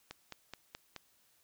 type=click train; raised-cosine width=0.2 ms; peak=-26 dBFS; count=5; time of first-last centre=0.11-0.963 s; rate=4.69 Hz; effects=white hiss -70 dBFS RMS until 1.43 s